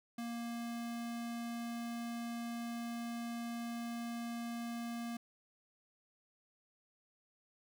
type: tone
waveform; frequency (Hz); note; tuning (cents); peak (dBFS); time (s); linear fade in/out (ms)
square; 234.5; A#3; +11; -40; 0.18-5.17; 5
effects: none